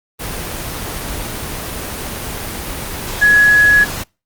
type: tone in noise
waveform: sine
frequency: 1681 Hz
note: G#6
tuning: 20 cents sharp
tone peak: -6 dBFS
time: 3.21-3.85 s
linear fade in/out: 20 ms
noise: pink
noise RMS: -24 dBFS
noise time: 0.19-4.04 s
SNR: +15 dB
effects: noise-tail reverb RT60 0.3 s tail -26 dB re dry + Opus 24 kbps